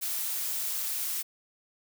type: noise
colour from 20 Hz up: blue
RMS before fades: -32 dBFS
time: 0.01-1.23 s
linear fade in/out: 20 ms
effects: none